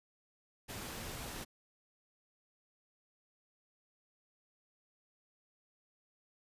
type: noise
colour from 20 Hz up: pink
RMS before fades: -44 dBFS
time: 0.68-1.45 s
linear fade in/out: 20 ms
effects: resampled to 32000 Hz